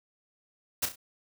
white noise with echo, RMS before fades -27 dBFS, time 0.82-0.86 s, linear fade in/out 10 ms, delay 33 ms, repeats 3, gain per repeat -8 dB, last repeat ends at 0.959 s, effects none

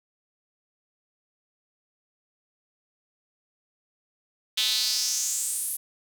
square tone with high-pass filter sweep, 116.54 Hz, A#2, in tune, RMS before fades -27 dBFS, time 4.57-5.77 s, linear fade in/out 10 ms, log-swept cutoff 3400 to 11000 Hz, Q 4.2, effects none

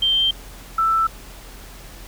sine tone pair in turn, 3151 / 1324.8 Hz, G7 / E6, +8 / +8 cents, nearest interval octave + minor third, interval 1500 cents, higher first, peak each -15 / -15 dBFS, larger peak neither, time 0.02-0.31 / 0.78-1.07 s, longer neither, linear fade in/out 5 ms, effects added 43 Hz sine -39 dBFS peak until 2.07 s + pink hiss -42 dBFS RMS until 2.07 s

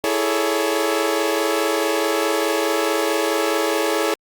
sawtooth chord, A major seventh, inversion second, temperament equal with one note detuned, 329.6 / 415.3 / 440 / 561.8 Hz, E4 / G#4 / A4 / C#5, 0 / 0 / 0 / +23 cents, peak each -20 dBFS, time 0.04-4.14 s, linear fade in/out 0 ms, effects Opus 48 kbps

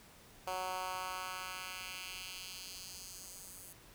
10% pulse tone with high-pass filter sweep, 185 Hz, F#3, in tune, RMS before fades -44 dBFS, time 0.47-3.73 s, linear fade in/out 5 ms, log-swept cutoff 650 to 9800 Hz, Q 1.4, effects pink hiss -59 dBFS RMS until 3.94 s

